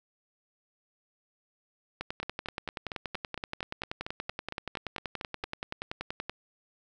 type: two click trains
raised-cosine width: 0.3 ms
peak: -20 / -18 dBFS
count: 15 / 46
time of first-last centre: 2.23-5.441 / 2.01-6.296 s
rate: 4.36 / 10.5 Hz
effects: none